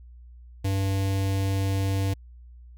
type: tone with notch filter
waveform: square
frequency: 97.2 Hz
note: G2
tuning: 14 cents flat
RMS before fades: -25 dBFS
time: 0.64-2.14 s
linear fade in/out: 10 ms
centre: 1300 Hz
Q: 1.5
effects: added 60 Hz sine -44 dBFS peak until 2.77 s